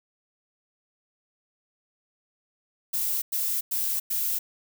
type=noise bursts; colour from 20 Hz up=violet; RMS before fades=-27 dBFS; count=4; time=2.93-4.39 s; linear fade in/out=10 ms; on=290 ms; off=100 ms; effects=none